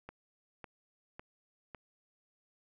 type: click train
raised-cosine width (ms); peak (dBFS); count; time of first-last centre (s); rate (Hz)
0.5; -30; 4; 0.09-1.747; 1.81
effects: none